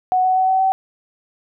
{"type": "tone with pitch steps", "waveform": "sine", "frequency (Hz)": [740, 746, 752.1, 758.2, 764.3], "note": ["F#5", "F#5", "F#5", "F#5", "G5"], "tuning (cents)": [0, 14, 28, 42, -44], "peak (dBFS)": -13, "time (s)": [0.12, 0.72], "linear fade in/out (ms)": 0, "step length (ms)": 120, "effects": []}